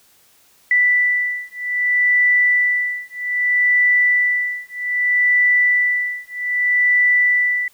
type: beating tone pair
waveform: sine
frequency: 1975.5 / 1976.13 Hz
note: B6 / B6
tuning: 0 / +1 cents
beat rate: 0.63 Hz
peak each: -17 dBFS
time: 0.71-7.68 s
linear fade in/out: 2 ms
effects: white hiss -54 dBFS RMS until 7.73 s